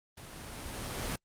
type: noise with level ramp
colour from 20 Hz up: pink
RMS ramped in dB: -48 to -34 dBFS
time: 0.17-1.16 s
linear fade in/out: 5 ms
effects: low-pass 12000 Hz 12 dB/octave + Opus 32 kbps